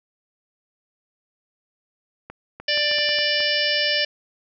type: clicks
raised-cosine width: 0.5 ms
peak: -21 dBFS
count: 8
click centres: 2.3 / 2.6 / 2.775 / 2.914 / 2.985 / 3.091 / 3.187 / 3.404 s
type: harmonic tone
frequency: 590 Hz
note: D5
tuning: 8 cents sharp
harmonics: 1 / 3 / 4 / 5 / 6 / 7 / 8 / 9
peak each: -27 / -25 / -28 / -24 / -33 / -34 / -28 / -26 dBFS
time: 2.68-4.05 s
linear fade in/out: 5 ms
effects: none